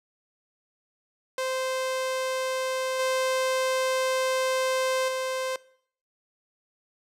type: tone with level steps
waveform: sawtooth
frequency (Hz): 520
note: C5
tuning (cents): -11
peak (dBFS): -23 / -20 / -24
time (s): 1.38-5.56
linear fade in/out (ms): 2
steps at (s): 2.99 / 5.08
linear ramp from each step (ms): 5
effects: noise-tail reverb RT60 0.6 s tail -21 dB re dry + low-pass 11000 Hz 12 dB/octave